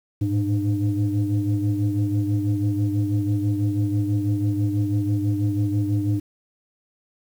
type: tone cluster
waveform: sine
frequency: 104.7 / 110.8 / 301.5 Hz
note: G#2 / A2 / D4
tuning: +15 / +13 / +46 cents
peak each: -21 / -25 / -23 dBFS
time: 0.21-6.2 s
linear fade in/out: 10 ms
effects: tanh soft clip ceiling -13 dBFS + 8-bit